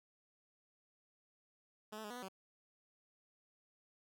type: tone with pitch steps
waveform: 10% pulse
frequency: 213.4 / 219 / 208.4 / 244 / 248.5 / 190.3 Hz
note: G#3 / A3 / G#3 / B3 / B3 / F#3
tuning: +47 / -8 / +6 / -21 / +11 / +49 cents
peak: -37 dBFS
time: 1.92-2.286 s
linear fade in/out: 10 ms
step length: 61 ms
effects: none